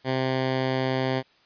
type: tone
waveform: 10% pulse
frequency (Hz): 130.81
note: C3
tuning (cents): 0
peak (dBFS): -15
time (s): 0.04-1.23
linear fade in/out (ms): 50
effects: white hiss -60 dBFS RMS until 1.45 s + resampled to 11025 Hz